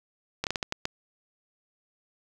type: slowing click train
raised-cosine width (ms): 0.2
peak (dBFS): -11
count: 7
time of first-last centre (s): 0.44-0.854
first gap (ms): 28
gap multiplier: 1.36
effects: none